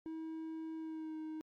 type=tone with pitch glide; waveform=triangle; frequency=320.7 to 313.4 Hz; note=E4 to D#4; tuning=-48 to +13 cents; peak=-39 dBFS; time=0.06-1.41 s; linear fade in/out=0 ms; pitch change=-39 cents; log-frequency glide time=0.77-1.17 s; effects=Opus 48 kbps